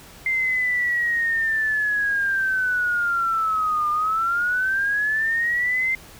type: linear two-way sweep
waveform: sine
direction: down then up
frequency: 2094 to 1200 to 2094 Hz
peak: -19 dBFS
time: 0.26-5.95 s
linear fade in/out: 2 ms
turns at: 3.9 s
effects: pink hiss -45 dBFS RMS until 6.19 s